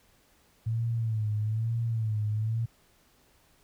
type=tone with vibrato; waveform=sine; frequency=110.9 Hz; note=A2; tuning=14 cents sharp; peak=-26 dBFS; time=0.66-2.66 s; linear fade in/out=10 ms; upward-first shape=sine; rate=1.1 Hz; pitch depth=81 cents each way; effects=pink hiss -64 dBFS RMS until 3.63 s